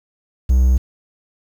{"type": "tone", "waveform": "triangle", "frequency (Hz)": 63.7, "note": "C2", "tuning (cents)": -46, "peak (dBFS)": -8, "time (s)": [0.49, 0.78], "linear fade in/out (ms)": 10, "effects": ["7-bit"]}